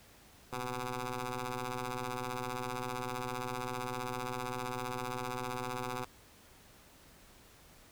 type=ring-modulated tone; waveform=10% pulse; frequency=123.47 Hz; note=B2; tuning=in tune; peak=-25 dBFS; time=0.52-6.05 s; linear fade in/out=10 ms; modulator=625 Hz; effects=pink hiss -59 dBFS RMS until 7.91 s